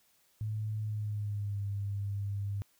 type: tone with pitch glide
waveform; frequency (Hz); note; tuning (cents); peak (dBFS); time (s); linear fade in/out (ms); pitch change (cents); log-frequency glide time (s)
sine; 107.6 to 100.39; A2 to G2; -38 to +42; -32; 0.41-2.62; 0; -120; 0.8-1.64
effects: white hiss -69 dBFS RMS until 2.79 s